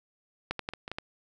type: clicks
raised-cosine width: 0.3 ms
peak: -14 / -17 / -16 / -22 / -23 / -19 / -18 dBFS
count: 7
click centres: 0.51 / 0.593 / 0.689 / 0.736 / 0.879 / 0.916 / 0.985 s
effects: none